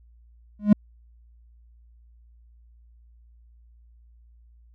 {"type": "tone with exponential growth", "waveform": "triangle", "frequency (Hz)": 207.7, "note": "G#3", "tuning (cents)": 0, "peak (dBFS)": -6, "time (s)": [0.59, 0.73], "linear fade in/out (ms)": 5, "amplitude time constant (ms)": 30, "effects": ["added 58 Hz sine -51 dBFS peak until 4.74 s"]}